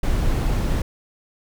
brown noise, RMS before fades -20 dBFS, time 0.03-0.82 s, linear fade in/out 5 ms, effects none

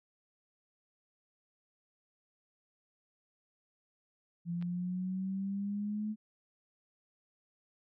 sine exponential sweep, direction up, 170 to 215.9 Hz, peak -33 dBFS, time 4.45-6.16 s, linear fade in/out 50 ms
clicks, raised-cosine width 0.3 ms, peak -44 / -35 dBFS, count 2, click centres 4.614 / 4.625 s
effects none

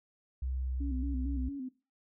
sine tone with pitch glide, 64.6 to 63.53 Hz, C2 to B1, -21 to +50 cents, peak -32 dBFS, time 0.42-1.49 s, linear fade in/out 5 ms, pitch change -29 cents, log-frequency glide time 0.62-0.83 s
sine tone with vibrato, 268.6 Hz, C4, 46 cents sharp, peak -36 dBFS, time 0.8-1.69 s, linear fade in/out 10 ms, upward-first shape square, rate 4.4 Hz, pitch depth 73 cents each way
effects noise-tail reverb RT60 0.3 s tail -18 dB re dry

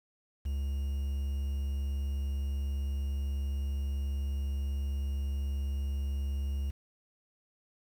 triangle tone with quantisation, 69.3 Hz, C#2, in tune, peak -28 dBFS, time 0.45-6.71 s, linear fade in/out 10 ms, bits 9, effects none

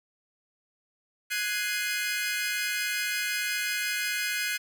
sawtooth chord, Ab dominant seventh, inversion third, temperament equal, 1480 / 1661.2 / 2093 / 2489 Hz, Gb6 / Ab6 / C7 / Eb7, 0 / 0 / 0 / 0 cents, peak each -30 dBFS, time 1.3-4.58 s, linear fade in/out 20 ms, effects none

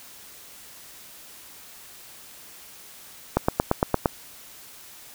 click train, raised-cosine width 1 ms, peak -4 dBFS, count 7, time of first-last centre 3.37-4.058 s, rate 8.72 Hz, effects white hiss -46 dBFS RMS until 5.14 s

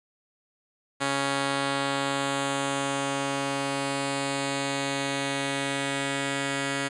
5% pulse tone pair together, 138.59 / 277.2 Hz, C#3 / C#4, 0 / 0 cents, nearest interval octave, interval 1200 cents, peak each -18 dBFS, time 1-6.89 s, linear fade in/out 20 ms, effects resampled to 24000 Hz

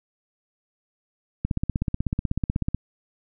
click train, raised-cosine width 5 ms, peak -11 dBFS, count 22, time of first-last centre 1.45-2.746 s, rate 16.2 Hz, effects none

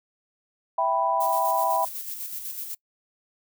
sine chord, E minor, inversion none, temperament equal, 659.3 / 784 / 987.8 Hz, E5 / G5 / B5, 0 / 0 / 0 cents, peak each -26 / -26 / -24 dBFS, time 0.78-1.85 s, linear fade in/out 5 ms
violet noise with tremolo, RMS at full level -33 dBFS, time 1.2-2.75 s, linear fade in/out 10 ms, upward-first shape square, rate 8 Hz, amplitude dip 40%
effects noise-tail reverb RT60 0.1 s tail -24 dB re dry

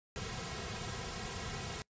pink noise with comb filter, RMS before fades -41 dBFS, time 0.16-1.82 s, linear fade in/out 0 ms, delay 3.4 ms, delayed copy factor -0.8, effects noise-tail reverb RT60 0.1 s tail -24 dB re dry + resampled to 16000 Hz

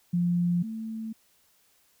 sine tone pair in turn, 174.61 / 222.1 Hz, F3 / A3, 0 / +16 cents, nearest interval major third, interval 416 cents, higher second, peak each -22 / -32 dBFS, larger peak first, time 0.13-0.63 / 0.63-1.13 s, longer neither, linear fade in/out 10 ms, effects white hiss -65 dBFS RMS until 2 s

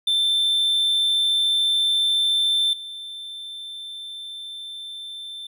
triangle tone with level steps, 3553 Hz, A7, 16 cents sharp, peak -16 / -31 dBFS, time 0.07-5.47 s, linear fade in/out 5 ms, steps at 2.73 s, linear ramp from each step 2 ms, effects none

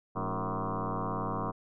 sine tone with frequency modulation, 466.2 Hz, A#4, in tune, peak -30 dBFS, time 0.15-1.52 s, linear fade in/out 20 ms, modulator 97.1 Hz, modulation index 7.6, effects none

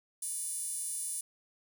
5% pulse tone with high-pass filter, 587.3 Hz, D5, in tune, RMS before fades -37 dBFS, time 0.22-1.21 s, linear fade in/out 5 ms, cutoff 10000 Hz, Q 9.9, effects none

